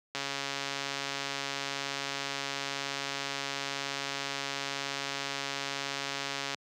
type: click train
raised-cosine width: 0.2 ms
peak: -16 dBFS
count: 890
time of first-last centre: 0.15-6.546 s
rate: 139 Hz
effects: high-pass 150 Hz 12 dB/octave